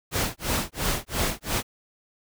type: noise with tremolo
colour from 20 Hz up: pink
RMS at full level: -24 dBFS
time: 0.11-1.63 s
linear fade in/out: 50 ms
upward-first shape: sine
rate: 2.9 Hz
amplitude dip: 100%
effects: none